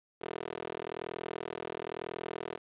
15% pulse tone with high-pass filter, 41 Hz, E1, 9 cents flat, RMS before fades -40 dBFS, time 0.21-2.58 s, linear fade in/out 10 ms, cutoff 400 Hz, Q 1.9, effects resampled to 8000 Hz + 10-bit

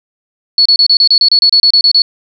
sine tone bursts, 4403 Hz, C#8, 13 cents flat, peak -4 dBFS, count 14, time 0.58-2.02 s, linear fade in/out 2 ms, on 75 ms, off 30 ms, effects none

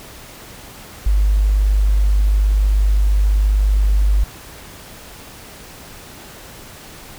sine tone, 50.5 Hz, G#1, 48 cents flat, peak -11 dBFS, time 1.06-4.24 s, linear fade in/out 5 ms, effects pink hiss -38 dBFS RMS until 7.18 s

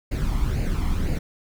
brown noise with flanger, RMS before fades -23 dBFS, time 0.11-1.19 s, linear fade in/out 10 ms, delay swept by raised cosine 0.43 to 0.96 ms, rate 2 Hz, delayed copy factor +0.6, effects none

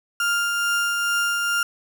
35% pulse tone with tremolo, 1400 Hz, F6, 4 cents sharp, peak -17 dBFS, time 0.2-1.63 s, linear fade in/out 2 ms, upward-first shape triangle, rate 2.3 Hz, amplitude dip 30%, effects none

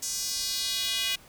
square tone with high-pass filter sweep, 224.1 Hz, A3, 32 cents sharp, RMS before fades -30 dBFS, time 0.02-1.16 s, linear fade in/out 10 ms, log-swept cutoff 6400 to 2800 Hz, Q 2.5, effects pink hiss -53 dBFS RMS until 1.28 s

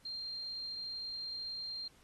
sine tone, 4186 Hz, C8, in tune, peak -39 dBFS, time 0.05-1.88 s, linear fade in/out 5 ms, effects pink hiss -66 dBFS RMS until 2.03 s + AAC 32 kbps

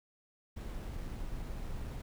brown noise with sample-and-hold, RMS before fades -40 dBFS, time 0.56-2.02 s, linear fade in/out 10 ms, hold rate 11025 Hz, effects none

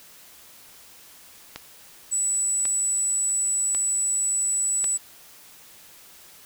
click train, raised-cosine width 0.2 ms, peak -16 dBFS, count 4, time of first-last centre 1.56-4.842 s, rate 0.914 Hz
sine tone, 7902 Hz, B8, in tune, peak -21 dBFS, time 2.11-4.98 s, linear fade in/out 20 ms
effects white hiss -49 dBFS RMS until 6.45 s

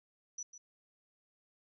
sine tone with echo, 5920 Hz, F#8, in tune, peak -39 dBFS, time 0.38-0.43 s, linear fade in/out 5 ms, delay 150 ms, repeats 1, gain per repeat -11 dB, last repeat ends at 0.58 s, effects none

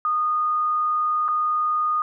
sine tone with dropouts, 1230 Hz, D#6, 20 cents flat, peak -19 dBFS, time 0.05-2.02 s, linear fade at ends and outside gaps 1 ms, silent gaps 1.281-1.286 s, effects none

